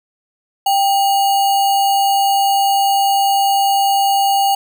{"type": "tone with sample-and-hold", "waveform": "sine", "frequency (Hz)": 790, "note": "G5", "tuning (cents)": 13, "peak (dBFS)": -11, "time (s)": [0.66, 4.55], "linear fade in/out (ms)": 5, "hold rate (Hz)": 3675, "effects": []}